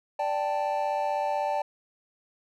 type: chord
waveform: triangle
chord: D suspended fourth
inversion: none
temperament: equal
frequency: 587.3 / 784 / 880 Hz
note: D5 / G5 / A5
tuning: 0 / 0 / 0 cents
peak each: -28 dBFS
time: 0.19-1.62 s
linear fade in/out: 5 ms
effects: none